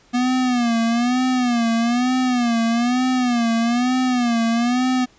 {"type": "tone with vibrato", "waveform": "square", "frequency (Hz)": 242.1, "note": "B3", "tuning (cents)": -34, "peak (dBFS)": -17, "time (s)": [0.13, 5.06], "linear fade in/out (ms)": 20, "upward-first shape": "sine", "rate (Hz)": 1.1, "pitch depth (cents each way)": 100, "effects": ["pink hiss -54 dBFS RMS until 5.18 s", "resampled to 16000 Hz"]}